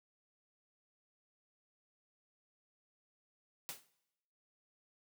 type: noise with exponential decay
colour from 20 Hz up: white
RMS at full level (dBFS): -40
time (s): 3.69-3.87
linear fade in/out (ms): 0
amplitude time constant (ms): 38
effects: noise-tail reverb RT60 0.9 s tail -20 dB re dry + high-pass 100 Hz 12 dB/octave